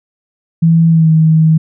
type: tone with pitch glide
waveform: sine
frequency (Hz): 164.81 to 159.01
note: E3 to D#3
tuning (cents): 0 to +38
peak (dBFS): -5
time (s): 0.62-1.58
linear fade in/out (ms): 10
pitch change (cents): -62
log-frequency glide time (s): 0.89-1.1
effects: none